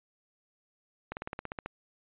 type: slowing click train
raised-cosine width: 0.5 ms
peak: -21 dBFS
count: 10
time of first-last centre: 1.12-1.66 s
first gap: 49 ms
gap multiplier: 1.05
effects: resampled to 8000 Hz